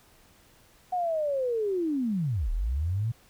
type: linear two-way sweep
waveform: sine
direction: down then up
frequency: 740 to 34.74 to 119.5 Hz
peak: -25 dBFS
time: 0.92-3.12 s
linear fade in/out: 10 ms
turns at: 2.51 s
effects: pink hiss -59 dBFS RMS until 3.29 s